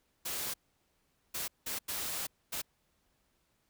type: noise bursts at uneven times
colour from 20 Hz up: white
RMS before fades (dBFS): -37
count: 5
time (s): 0.25-0.54 / 1.34-1.48 / 1.66-1.79 / 1.88-2.27 / 2.52-2.62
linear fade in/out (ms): 10
effects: pink hiss -75 dBFS RMS until 3.69 s